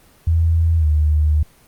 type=tone with pitch glide; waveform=sine; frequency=82.41 to 76.01 Hz; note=E2 to D#2; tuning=0 to -40 cents; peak=-12 dBFS; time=0.27-1.43 s; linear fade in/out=5 ms; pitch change=-140 cents; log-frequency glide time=0.78-0.86 s; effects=pink hiss -51 dBFS RMS until 1.67 s + Opus 24 kbps